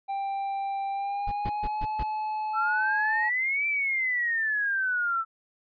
triangle tone with pitch glide, 788 to 859.3 Hz, G5 to A5, +9 to -41 cents, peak -26 dBFS, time 0.08-3.3 s, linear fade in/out 20 ms, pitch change +150 cents, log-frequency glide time 0.92-1.86 s
brown noise bursts, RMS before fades -31 dBFS, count 5, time 1.27-2.035 s, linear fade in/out 10 ms, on 49 ms, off 130 ms
sine exponential two-way sweep, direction up then down, 1318.5 to 2349 to 1318.5 Hz, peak -24 dBFS, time 2.53-5.25 s, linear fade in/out 50 ms, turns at 3.67 s
effects resampled to 11025 Hz

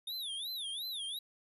square tone with vibrato, 3592 Hz, A7, 35 cents sharp, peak -38 dBFS, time 0.07-1.19 s, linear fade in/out 5 ms, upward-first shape sine, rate 2.8 Hz, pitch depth 220 cents each way, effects resampled to 32000 Hz

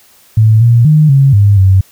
sine tone with pitch steps, 109.7 / 117.8 / 153.4 / 137 / 101.4 / 95.3 Hz, A2 / A#2 / D#3 / C#3 / G#2 / G2, -5 / +19 / -24 / -20 / -41 / -48 cents, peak -3 dBFS, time 0.37-1.81 s, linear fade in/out 5 ms, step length 240 ms, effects white hiss -45 dBFS RMS until 1.91 s

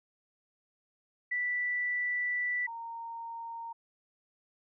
sine tone pair in turn, 1970 / 922.8 Hz, B6 / A#5, -5 / -18 cents, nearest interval octave + minor second, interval 1313 cents, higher first, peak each -29 / -38 dBFS, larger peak first, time 1.31-2.67 / 2.67-3.73 s, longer first, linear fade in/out 10 ms, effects none

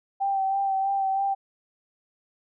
sine tone with vibrato, 780 Hz, G5, 9 cents flat, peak -22 dBFS, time 0.2-1.35 s, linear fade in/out 20 ms, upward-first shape sine, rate 3.1 Hz, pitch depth 25 cents each way, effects none

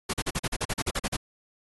pink noise bursts, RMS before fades -28 dBFS, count 13, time 0.09-1.168 s, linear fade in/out 10 ms, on 46 ms, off 40 ms, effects AAC 32 kbps

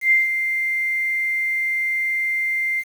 sine tone with ADSR envelope, 2093 Hz, C7, in tune, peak -11 dBFS, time 0.01-2.84 s, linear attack 100 ms, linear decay 160 ms, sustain -8 dB, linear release 51 ms, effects 7-bit

